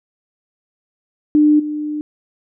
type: tone with level steps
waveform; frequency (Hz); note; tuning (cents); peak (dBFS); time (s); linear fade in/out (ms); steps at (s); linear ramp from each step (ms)
sine; 300; D4; +37; -8 / -20; 1.35-2.01; 0; 1.59; 10
effects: none